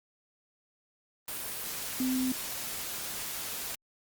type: tone in noise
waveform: sine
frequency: 257.6 Hz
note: C4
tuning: 27 cents flat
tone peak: -27 dBFS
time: 2-2.32 s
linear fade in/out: 2 ms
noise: white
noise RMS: -37 dBFS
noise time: 1.28-3.75 s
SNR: +7 dB
effects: Opus 32 kbps